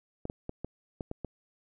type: clicks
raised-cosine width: 2 ms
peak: -22 dBFS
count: 7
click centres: 0.254 / 0.299 / 0.494 / 0.646 / 1.008 / 1.114 / 1.247 s
effects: none